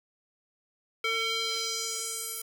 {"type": "tone with band-pass filter sweep", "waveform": "square", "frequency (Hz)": 451.1, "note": "A4", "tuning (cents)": 43, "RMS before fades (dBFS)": -32, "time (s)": [1.04, 2.42], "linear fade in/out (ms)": 5, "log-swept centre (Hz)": [2400, 12000], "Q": 1.9, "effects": ["8-bit"]}